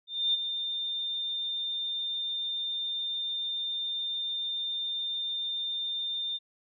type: tone with ADSR envelope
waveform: sine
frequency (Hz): 3607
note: A7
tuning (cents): +42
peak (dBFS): -22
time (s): 0.07-6.39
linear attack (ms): 270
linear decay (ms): 17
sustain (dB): -8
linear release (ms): 32
effects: none